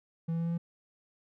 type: tone with pitch steps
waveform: triangle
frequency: 164.81 / 166.05 / 167.3 / 168.56 / 169.84 Hz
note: E3 / E3 / E3 / E3 / F3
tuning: 0 / +13 / +26 / +39 / -48 cents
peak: -27 dBFS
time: 0.28-0.58 s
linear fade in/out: 10 ms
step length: 60 ms
effects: none